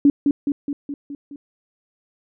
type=tone with echo; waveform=sine; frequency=284.8 Hz; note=C#4; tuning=47 cents sharp; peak=-9 dBFS; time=0.05-0.1 s; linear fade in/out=2 ms; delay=210 ms; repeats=6; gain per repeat=-4 dB; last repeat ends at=1.36 s; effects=none